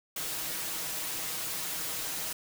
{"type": "noise with comb filter", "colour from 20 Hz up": "white", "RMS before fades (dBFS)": -35, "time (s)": [0.16, 2.33], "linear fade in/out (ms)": 5, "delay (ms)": 6.3, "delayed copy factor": 0.7, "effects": []}